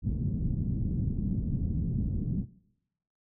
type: low-pass noise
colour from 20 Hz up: white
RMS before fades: -30 dBFS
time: 0.02-2.46 s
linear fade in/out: 50 ms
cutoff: 200 Hz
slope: 24 dB/octave
effects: noise-tail reverb RT60 0.8 s tail -20 dB re dry